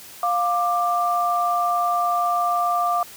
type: tone pair together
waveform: sine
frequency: 703 / 1182.3 Hz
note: F5 / D6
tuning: +11 / +11 cents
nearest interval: major sixth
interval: 900 cents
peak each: -21 / -21 dBFS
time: 0.23-3.03 s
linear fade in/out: 2 ms
effects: white hiss -42 dBFS RMS until 3.16 s